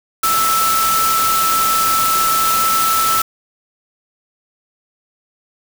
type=tone in noise; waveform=sine; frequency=1318.5 Hz; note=E6; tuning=in tune; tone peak=-14 dBFS; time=0.23-3.22 s; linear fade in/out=5 ms; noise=white; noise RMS=-19 dBFS; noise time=0.23-3.22 s; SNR=+2 dB; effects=none